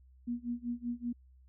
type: tone with tremolo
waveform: sine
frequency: 240 Hz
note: B3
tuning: 49 cents flat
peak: -31 dBFS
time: 0.27-1.13 s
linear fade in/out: 10 ms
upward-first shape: sine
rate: 5.2 Hz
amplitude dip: 95%
effects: added 64 Hz sine -57 dBFS peak until 1.48 s